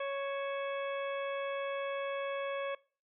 harmonic tone with a mistuned harmonic, 554.4 Hz, C#5, in tune, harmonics 1 / 2 / 3 / 4 / 5 / 6, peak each -35 / -41 / -45 / -47 / -49 / -51 dBFS, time 0-2.75 s, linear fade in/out 5 ms, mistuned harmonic 5, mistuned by -100 cents, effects noise-tail reverb RT60 0.4 s tail -22 dB re dry

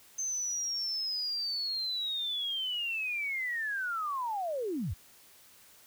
sine linear sweep, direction down, 6280 to 60.7 Hz, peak -31 dBFS, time 0.18-4.94 s, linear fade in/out 10 ms, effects white hiss -58 dBFS RMS until 5.86 s

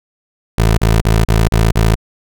20% pulse tone bursts, 55 Hz, A1, in tune, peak -4 dBFS, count 6, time 0.58-1.955 s, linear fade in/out 5 ms, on 200 ms, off 35 ms, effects none

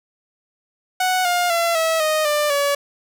sawtooth tone with pitch steps, 740 / 708.2 / 677.8 / 648.7 / 620.8 / 594.2 / 568.6 Hz, F#5 / F5 / E5 / E5 / D#5 / D5 / C#5, 0 / +24 / +48 / -28 / -4 / +20 / +44 cents, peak -13 dBFS, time 1-2.75 s, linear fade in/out 5 ms, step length 250 ms, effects none

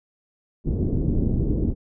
pink low-pass noise, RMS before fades -22 dBFS, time 0.64-1.75 s, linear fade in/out 50 ms, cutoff 360 Hz, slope 24 dB/octave, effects none

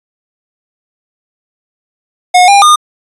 square tone with pitch steps, 724 / 803 / 1218 Hz, F#5 / G5 / D#6, -38 / +41 / -37 cents, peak -3 dBFS, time 2.34-2.76 s, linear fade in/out 10 ms, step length 140 ms, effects resampled to 24000 Hz

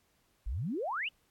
sine exponential sweep, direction up, 43.65 to 3100 Hz, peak -32 dBFS, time 0.46-1.09 s, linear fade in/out 10 ms, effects pink hiss -72 dBFS RMS until 1.3 s + AAC 64 kbps

